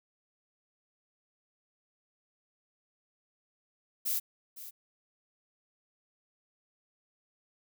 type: noise with echo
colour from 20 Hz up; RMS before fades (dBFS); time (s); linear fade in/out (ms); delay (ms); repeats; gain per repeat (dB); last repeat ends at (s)
violet; -31; 4.05-4.2; 20; 510; 1; -14; 4.71
effects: none